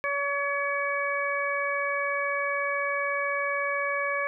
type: harmonic tone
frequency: 566 Hz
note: C#5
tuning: 36 cents sharp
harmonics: 1 / 2 / 3 / 4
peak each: -31 / -31 / -31 / -31 dBFS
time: 0.04-4.27 s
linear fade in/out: 0 ms
effects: none